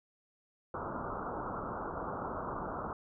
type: low-pass noise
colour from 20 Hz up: white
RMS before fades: -39 dBFS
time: 0.74-2.93 s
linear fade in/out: 2 ms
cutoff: 1400 Hz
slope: 96 dB/octave
effects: none